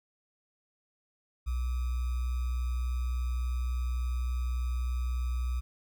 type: tone with sample-and-hold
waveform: sine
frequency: 61.74 Hz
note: B1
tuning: in tune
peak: -28 dBFS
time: 1.46-5.61 s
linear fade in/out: 20 ms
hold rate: 1225 Hz
effects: none